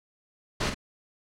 pink noise with echo, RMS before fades -27 dBFS, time 0.6-0.7 s, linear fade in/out 10 ms, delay 45 ms, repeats 1, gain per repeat -6 dB, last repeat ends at 0.745 s, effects low-pass 6000 Hz 12 dB/octave

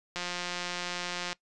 click train, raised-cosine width 0.2 ms, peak -17 dBFS, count 208, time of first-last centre 0.16-1.329 s, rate 177 Hz, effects noise-tail reverb RT60 0.1 s tail -21 dB re dry + resampled to 24000 Hz

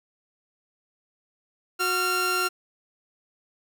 sawtooth tone pair together, 365.7 / 1380.7 Hz, F#4 / F6, -20 / -20 cents, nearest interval octave + major seventh, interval 2300 cents, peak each -25 / -20 dBFS, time 1.79-2.49 s, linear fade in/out 20 ms, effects none

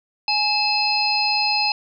harmonic tone with a mistuned harmonic, 838 Hz, G#5, 15 cents sharp, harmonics 1 / 3 / 5 / 6, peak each -23 / -23 / -23 / -23 dBFS, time 0.28-1.72 s, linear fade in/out 2 ms, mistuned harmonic 3, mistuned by +69 cents, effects none

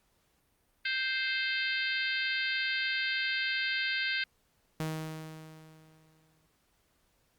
harmonic tone, 523.3 Hz, C5, in tune, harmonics 3 / 4 / 5 / 6 / 7 / 8 / 9, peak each -33 / -35 / -37 / -39 / -40 / -41 / -42 dBFS, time 0.85-4.24 s, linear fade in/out 5 ms
sawtooth tone with exponential decay, 157.8 Hz, D#3, 25 cents sharp, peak -27 dBFS, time 4.8-6.46 s, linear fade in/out 0 ms, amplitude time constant 360 ms
effects pink hiss -72 dBFS RMS until 7.38 s + Opus 48 kbps

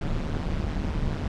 brown noise with amplitude modulation, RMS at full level -24 dBFS, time 0.01-1.28 s, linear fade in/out 5 ms, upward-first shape sine, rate 151 Hz, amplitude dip 80%, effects low-pass 5000 Hz 12 dB/octave

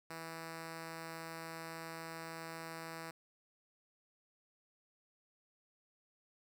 5% pulse tone, 163.6 Hz, E3, 13 cents flat, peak -33 dBFS, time 0.1-3.11 s, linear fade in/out 5 ms, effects none

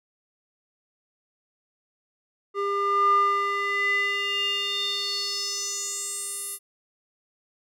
square tone with band-pass filter sweep, 401.1 Hz, G4, 40 cents sharp, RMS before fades -26 dBFS, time 2.54-6.59 s, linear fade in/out 50 ms, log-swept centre 830 to 11000 Hz, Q 5.2, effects none

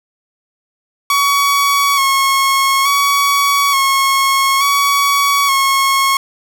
sawtooth tone with vibrato, 1108.7 Hz, C#6, in tune, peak -7 dBFS, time 1.1-6.17 s, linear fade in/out 2 ms, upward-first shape square, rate 0.57 Hz, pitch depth 29 cents each way, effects none

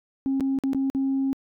sine tone with dropouts, 270 Hz, C#4, 45 cents flat, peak -20 dBFS, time 0.26-1.33 s, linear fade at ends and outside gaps 0 ms, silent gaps 0.399-0.407 / 0.588-0.637 / 0.733-0.747 / 0.9-0.949 s, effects tanh soft clip ceiling -18 dBFS

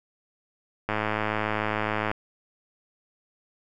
click train, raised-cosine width 0.5 ms, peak -11 dBFS, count 132, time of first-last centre 0.89-2.114 s, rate 107 Hz, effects none

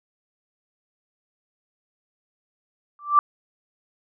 sine tone with exponential growth, 1172 Hz, D6, 4 cents flat, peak -8 dBFS, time 2.99-3.19 s, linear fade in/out 1 ms, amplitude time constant 43 ms, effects none

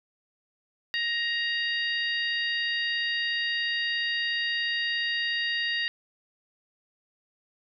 harmonic tone, 937 Hz, A#5, 9 cents sharp, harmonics 2 / 3 / 4 / 5, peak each -28 / -32 / -34 / -36 dBFS, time 0.94-5.88 s, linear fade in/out 0 ms, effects none

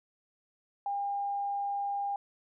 sine tone, 804 Hz, G5, 44 cents sharp, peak -30 dBFS, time 0.86-2.16 s, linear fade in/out 2 ms, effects none

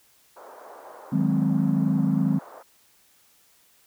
pink band-pass noise, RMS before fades -45 dBFS, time 0.36-2.63 s, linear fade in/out 10 ms, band 470 to 1200 Hz, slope 24 dB/octave
sine chord, Ab dominant seventh, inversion second, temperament equal, 155.56 / 185 / 207.7 / 261.6 Hz, Eb3 / Gb3 / Ab3 / C4, 0 / 0 / 0 / 0 cents, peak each -25 dBFS, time 1.12-2.39 s, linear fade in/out 10 ms
effects white hiss -60 dBFS RMS until 3.86 s

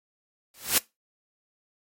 white noise with exponential growth, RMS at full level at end -17 dBFS, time 0.54-0.78 s, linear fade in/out 2 ms, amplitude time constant 51 ms, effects noise-tail reverb RT60 0.2 s tail -20 dB re dry + MP3 64 kbps

